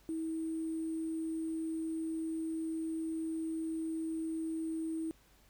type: tone with sample-and-hold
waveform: sine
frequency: 322 Hz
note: E4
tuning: 41 cents flat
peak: -34 dBFS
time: 0.09-5.11 s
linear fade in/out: 0 ms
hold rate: 8820 Hz
effects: added 50 Hz sine -66 dBFS peak until 5.49 s + pink hiss -66 dBFS RMS until 5.49 s